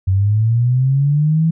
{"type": "linear sweep", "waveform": "sine", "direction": "up", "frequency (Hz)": [92.5, 164.81], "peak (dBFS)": -11, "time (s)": [0.07, 1.51], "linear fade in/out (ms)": 10, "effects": []}